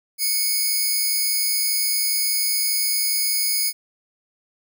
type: tone pair together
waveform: 5% pulse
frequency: 2217 / 4965 Hz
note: C#7 / D#8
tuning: 0 / -5 cents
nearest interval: octave + major second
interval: 1395 cents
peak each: -14 dBFS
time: 0.18-3.73 s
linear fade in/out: 50 ms
effects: none